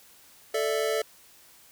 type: chord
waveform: square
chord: A suspended fourth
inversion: none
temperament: equal with one note detuned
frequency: 440 / 587.3 / 662.3 Hz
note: A4 / D5 / E5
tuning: 0 / 0 / +8 cents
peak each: -28 / -31 / -33 dBFS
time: 0.54-1.02 s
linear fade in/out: 5 ms
effects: white hiss -55 dBFS RMS until 1.71 s